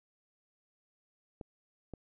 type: clicks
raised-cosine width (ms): 2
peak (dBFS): -29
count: 2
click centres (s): 1.412 / 1.937
effects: none